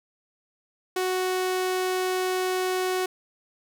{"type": "tone", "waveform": "sawtooth", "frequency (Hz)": 370, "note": "F#4", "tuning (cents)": 0, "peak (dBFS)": -20, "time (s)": [0.96, 3.06], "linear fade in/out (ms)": 5, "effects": []}